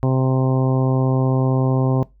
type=harmonic tone; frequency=130.81 Hz; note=C3; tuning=in tune; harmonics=1 / 2 / 3 / 4 / 5 / 6 / 7 / 8; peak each=-16 / -22 / -26 / -28 / -30 / -32 / -33 / -34 dBFS; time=0.03-2.03 s; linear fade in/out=0 ms; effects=noise-tail reverb RT60 0.2 s tail -20 dB re dry + added 50 Hz sine -49 dBFS peak until 2.2 s